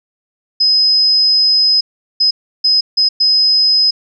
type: tone bursts at uneven times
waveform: sine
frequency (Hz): 5060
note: D#8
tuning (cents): +28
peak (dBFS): -8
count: 5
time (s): 0.6-1.81 / 2.2-2.31 / 2.64-2.81 / 2.97-3.09 / 3.2-3.91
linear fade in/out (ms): 10
effects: none